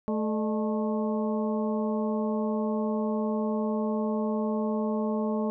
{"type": "harmonic tone with a mistuned harmonic", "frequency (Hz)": 217.3, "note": "A3", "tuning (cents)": -21, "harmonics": [1, 2, 3, 4, 5], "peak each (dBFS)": [-27, -32, -34, -39, -40], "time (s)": [0.08, 5.5], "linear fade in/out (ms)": 0, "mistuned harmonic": 3, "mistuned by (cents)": -110, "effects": []}